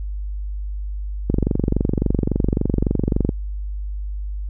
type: click train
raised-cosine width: 3 ms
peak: -5 dBFS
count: 48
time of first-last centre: 1.3-3.292 s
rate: 23.6 Hz
effects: added 50 Hz sine -24 dBFS peak until 4.49 s